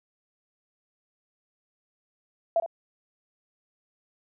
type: tone with echo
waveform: sine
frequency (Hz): 670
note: E5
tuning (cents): +28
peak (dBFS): -19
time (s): 2.56-2.6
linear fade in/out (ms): 2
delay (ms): 62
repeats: 1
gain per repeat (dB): -11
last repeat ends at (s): 2.662
effects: none